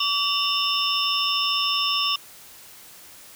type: tone cluster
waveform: sine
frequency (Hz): 1148 / 2773 / 2958 / 3606 / 5320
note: D6 / F7 / F#7 / A7 / E8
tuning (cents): -40 / -13 / -1 / +42 / +15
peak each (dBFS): -27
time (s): 0-2.16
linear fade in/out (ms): 5
effects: white hiss -46 dBFS RMS until 3.35 s